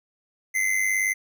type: tone with amplitude modulation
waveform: square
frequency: 2062 Hz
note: C7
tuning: 26 cents flat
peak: -19 dBFS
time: 0.54-1.14 s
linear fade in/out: 20 ms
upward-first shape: sine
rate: 98.9 Hz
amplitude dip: 65%
effects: none